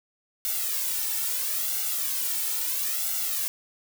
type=noise with flanger; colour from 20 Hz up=blue; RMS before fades=-28 dBFS; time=0.45-3.48 s; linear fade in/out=0 ms; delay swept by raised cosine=1.4 to 2.26 ms; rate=0.75 Hz; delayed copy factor=+0.8; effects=none